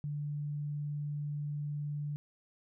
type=tone; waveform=sine; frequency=146.83 Hz; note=D3; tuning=in tune; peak=-34 dBFS; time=0.04-2.16 s; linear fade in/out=0 ms; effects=none